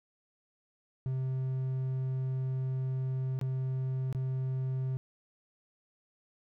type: tone with dropouts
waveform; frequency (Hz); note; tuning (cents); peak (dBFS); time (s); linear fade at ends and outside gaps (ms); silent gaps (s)
triangle; 130.81; C3; 0; -28; 1.06-4.97; 0; 3.39-3.413 / 4.127-4.148
effects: none

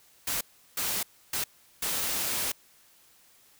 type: noise bursts at uneven times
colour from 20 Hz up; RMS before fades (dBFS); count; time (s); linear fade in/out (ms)
white; -30; 4; 0.27-0.41 / 0.77-1.03 / 1.33-1.44 / 1.82-2.52; 5
effects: white hiss -60 dBFS RMS until 3.59 s

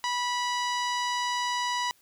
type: tone with low-pass filter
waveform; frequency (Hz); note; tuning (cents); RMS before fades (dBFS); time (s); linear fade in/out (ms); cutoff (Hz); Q
sawtooth; 980; B5; -14; -29; 0.04-1.91; 0; 5600; 1.4
effects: white hiss -63 dBFS RMS until 2.01 s

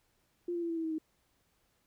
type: tone with pitch steps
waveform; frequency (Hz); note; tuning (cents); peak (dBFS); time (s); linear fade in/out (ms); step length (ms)
sine; 349.2 / 343.2 / 337.3 / 331.5 / 325.8 / 320.2 / 314.7; F4 / F4 / E4 / E4 / E4 / D#4 / D#4; 0 / -30 / +40 / +10 / -20 / +50 / +20; -32; 0.48-0.984; 5; 72
effects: pink hiss -74 dBFS RMS until 1.86 s

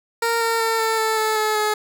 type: tone with pitch steps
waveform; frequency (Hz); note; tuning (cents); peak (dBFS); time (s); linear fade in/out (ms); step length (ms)
15% pulse; 462.9 / 457.3 / 451.8 / 446.4 / 441 / 435.7 / 430.4 / 425.2; A#4 / A#4 / A4 / A4 / A4 / A4 / A4 / G#4; -12 / -33 / +46 / +25 / +4 / -17 / -38 / +41; -12; 0.22-1.74; 5; 190
effects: none

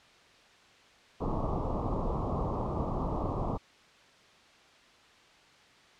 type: low-pass noise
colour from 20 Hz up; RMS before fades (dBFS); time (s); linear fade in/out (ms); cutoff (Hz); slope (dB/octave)
pink; -32; 1.2-3.58; 20; 1200; 96
effects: white hiss -58 dBFS RMS until 5.99 s + low-pass 4000 Hz 12 dB/octave

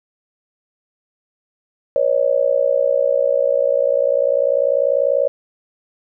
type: tone with amplitude modulation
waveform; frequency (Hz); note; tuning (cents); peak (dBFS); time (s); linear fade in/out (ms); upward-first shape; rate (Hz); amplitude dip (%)
sine; 554.4; C#5; 0; -9; 1.96-5.28; 0; sine; 60.2; 100
effects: none

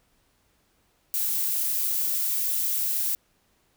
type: noise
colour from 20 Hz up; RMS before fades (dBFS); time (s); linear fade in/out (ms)
violet; -26; 1.14-3.15; 0
effects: pink hiss -67 dBFS RMS until 3.76 s

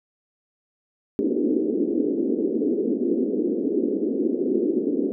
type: band-pass noise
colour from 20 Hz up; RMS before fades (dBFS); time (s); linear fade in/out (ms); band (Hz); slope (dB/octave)
white; -23; 1.19-5.12; 0; 230 to 420; 48
effects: none

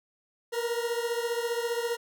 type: beating tone pair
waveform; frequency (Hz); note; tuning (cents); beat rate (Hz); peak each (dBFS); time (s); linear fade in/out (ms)
40% pulse; 466.2 / 481.2; A#4 / B4; 0 / -45; 15; -29 / -32; 0.52-1.97; 20
effects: none

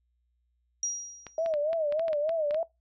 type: tone with exponential decay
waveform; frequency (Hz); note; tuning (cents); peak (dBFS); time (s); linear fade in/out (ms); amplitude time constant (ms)
sine; 5730; F8; +44; -25; 0.83-1.52; 1; 150
type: clicks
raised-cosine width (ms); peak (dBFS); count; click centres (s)
0.3; -25; 11; 1.267 / 1.461 / 1.539 / 1.731 / 1.924 / 1.995 / 2.082 / 2.131 / 2.293 / 2.509 / 2.545
type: tone with vibrato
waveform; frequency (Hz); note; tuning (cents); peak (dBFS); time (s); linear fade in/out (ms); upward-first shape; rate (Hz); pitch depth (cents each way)
sine; 622.3; D#5; 0; -25; 1.38-2.63; 2; sine; 3.4; 120
effects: noise-tail reverb RT60 0.2 s tail -22 dB re dry + added 60 Hz sine -70 dBFS peak until 2.8 s

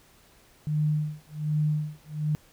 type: tone with tremolo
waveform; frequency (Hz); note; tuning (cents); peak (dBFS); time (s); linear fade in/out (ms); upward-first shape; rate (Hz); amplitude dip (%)
sine; 151.7; D#3; -44; -21; 0.67-2.35; 0; sine; 1.3; 100
effects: pink hiss -58 dBFS RMS until 2.52 s

